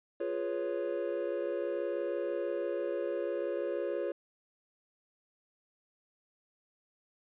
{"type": "chord", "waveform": "triangle", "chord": "C# dominant seventh", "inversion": "first", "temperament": "equal", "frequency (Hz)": [349.2, 415.3, 493.9, 554.4], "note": ["E#4", "G#4", "B4", "C#5"], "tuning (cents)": [0, 0, 0, 0], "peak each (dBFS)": [-35, -36, -37, -34], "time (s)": [0.2, 4.12], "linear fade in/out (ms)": 5, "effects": ["resampled to 8000 Hz"]}